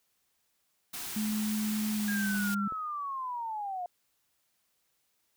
white band-stop noise, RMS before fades -39 dBFS, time 0.93-2.55 s, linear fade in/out 10 ms, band 440 to 650 Hz, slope 96 dB/octave
sine tone with pitch glide, 213.7 to 202.1 Hz, G#3 to G#3, +50 to -47 cents, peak -29 dBFS, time 1.16-2.68 s, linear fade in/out 5 ms, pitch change -97 cents, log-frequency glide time 1.92-2.3 s
sine linear sweep, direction down, 1641 to 698.5 Hz, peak -33 dBFS, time 2.08-3.86 s, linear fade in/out 2 ms
click, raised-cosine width 2 ms, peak -33 dBFS, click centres 2.723 s
effects white hiss -75 dBFS RMS until 5.36 s

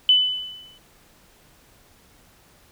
sine tone with exponential decay, 3003 Hz, F#7, 25 cents sharp, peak -10 dBFS, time 0.09-0.78 s, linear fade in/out 1 ms, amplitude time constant 150 ms, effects pink hiss -55 dBFS RMS until 2.71 s

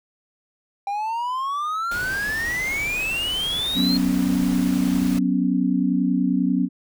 triangle exponential sweep, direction up, 791 to 4263 Hz, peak -21 dBFS, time 0.87-3.97 s, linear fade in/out 2 ms
pink noise, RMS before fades -34 dBFS, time 1.91-5.19 s, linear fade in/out 5 ms
sine chord, F# suspended fourth, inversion none, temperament equal, 185 / 246.9 / 277.2 Hz, F#3 / B3 / C#4, 0 / 0 / 0 cents, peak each -22 dBFS, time 3.74-6.69 s, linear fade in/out 50 ms
effects none

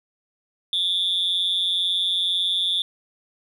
sine tone with amplitude modulation, 3520 Hz, A7, in tune, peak -14 dBFS, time 0.73-2.82 s, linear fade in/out 2 ms, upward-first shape sine, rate 182 Hz, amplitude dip 95%, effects tanh soft clip ceiling -15 dBFS + 9-bit

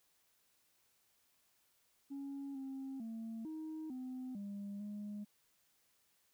sine tone with pitch steps, 277.7 / 268.2 / 225.3 / 314.3 / 255.8 / 201.4 / 207 Hz, C#4 / C4 / A3 / D#4 / C4 / G3 / G#3, +3 / +43 / +41 / +18 / -39 / +47 / -5 cents, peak -40 dBFS, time 2.1-5.25 s, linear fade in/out 20 ms, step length 450 ms, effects tanh soft clip ceiling -40 dBFS + white hiss -75 dBFS RMS until 6.33 s

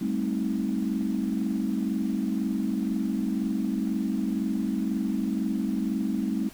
sine chord, A half-diminished seventh, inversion third, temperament just, 198 / 220 / 264 / 316.8 Hz, G3 / A3 / C4 / Eb4, +18 / 0 / +16 / +31 cents, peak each -29 / -29 / -30 / -32 dBFS, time 0.01-6.49 s, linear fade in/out 5 ms, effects tanh soft clip ceiling -15 dBFS + pink hiss -49 dBFS RMS until 6.53 s

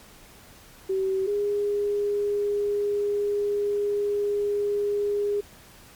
sine tone pair in turn, 383.1 / 409.8 Hz, G4 / G#4, -40 / -23 cents, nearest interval minor second, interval 117 cents, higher second, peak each -22 dBFS, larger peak neither, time 0.89-1.27 / 1.27-5.41 s, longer second, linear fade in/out 10 ms, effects pink hiss -50 dBFS RMS until 5.95 s + MP3 96 kbps

